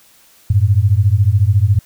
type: beating tone pair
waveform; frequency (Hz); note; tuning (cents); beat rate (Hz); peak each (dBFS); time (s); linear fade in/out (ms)
sine; 94.1 / 108.1; F#2 / A2; +30 / -30; 14; -12; 0.5-1.79; 5
effects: white hiss -49 dBFS RMS until 1.85 s